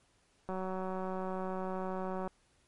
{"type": "click train", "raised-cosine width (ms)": 1, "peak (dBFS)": -25, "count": 335, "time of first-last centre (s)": [0.49, 2.276], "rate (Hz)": 187, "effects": ["pink hiss -70 dBFS RMS until 2.67 s", "MP3 48 kbps"]}